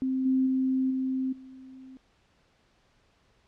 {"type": "tone with level steps", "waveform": "sine", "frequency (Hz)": 261.6, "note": "C4", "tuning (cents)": 0, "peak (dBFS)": [-25, -21, -23, -26, -44], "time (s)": [0.02, 1.97], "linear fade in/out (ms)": 0, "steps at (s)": [0.25, 0.46, 0.9, 1.32], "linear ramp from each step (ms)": 10, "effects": ["pink hiss -66 dBFS RMS until 3.47 s", "low-pass 5000 Hz 12 dB/octave"]}